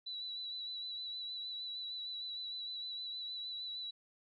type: tone with vibrato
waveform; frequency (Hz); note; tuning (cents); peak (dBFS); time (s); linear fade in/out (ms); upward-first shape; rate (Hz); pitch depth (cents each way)
sine; 3951; B7; 0; -40; 0.06-3.91; 10; sine; 6.5; 27
effects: none